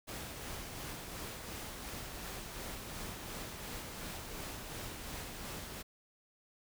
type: noise with tremolo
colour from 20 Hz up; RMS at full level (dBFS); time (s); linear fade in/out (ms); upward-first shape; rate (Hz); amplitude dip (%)
pink; -43; 0.07-5.83; 20; sine; 2.8; 30
effects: none